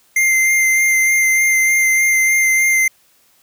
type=tone with vibrato; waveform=square; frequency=2093 Hz; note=C7; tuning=in tune; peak=-12 dBFS; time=0.16-2.88 s; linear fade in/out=5 ms; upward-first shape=sine; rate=3.3 Hz; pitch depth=14 cents each way; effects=white hiss -55 dBFS RMS until 3.42 s